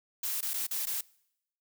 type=noise with dropouts; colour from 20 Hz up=blue; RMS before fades=-33 dBFS; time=0.23-1.01 s; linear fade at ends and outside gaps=5 ms; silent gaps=0.409-0.426 / 0.535-0.539 / 0.668-0.709 / 0.856-0.868 s; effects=noise-tail reverb RT60 0.8 s tail -24 dB re dry